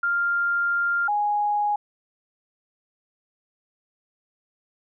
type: tone pair in turn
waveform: sine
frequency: 1396.9 / 829.1 Hz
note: F6 / G#5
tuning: 0 / -3 cents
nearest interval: major sixth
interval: 903 cents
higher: first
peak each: -20 dBFS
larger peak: neither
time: 0.03-1.08 / 1.08-1.76 s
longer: first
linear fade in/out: 5 ms
effects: none